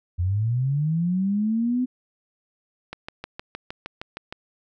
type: linear sweep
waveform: sine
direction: up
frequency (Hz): 84.1 to 256.2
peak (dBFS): -20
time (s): 0.18-1.86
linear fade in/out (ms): 20
type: click train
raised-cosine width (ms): 0.3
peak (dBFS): -17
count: 10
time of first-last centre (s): 2.93-4.325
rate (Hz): 6.45
effects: none